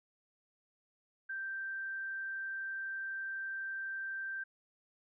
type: tone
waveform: sine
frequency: 1568 Hz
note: G6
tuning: in tune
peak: -37 dBFS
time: 1.29-4.44 s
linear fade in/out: 10 ms
effects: none